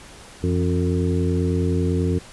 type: harmonic tone with a mistuned harmonic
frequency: 90 Hz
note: F#2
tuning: 47 cents flat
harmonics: 1 / 2 / 3 / 4 / 5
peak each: -21 / -24 / -26 / -27 / -28 dBFS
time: 0.43-2.19 s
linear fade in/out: 10 ms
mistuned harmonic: 2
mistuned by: -80 cents
effects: pink hiss -43 dBFS RMS until 2.32 s + resampled to 24000 Hz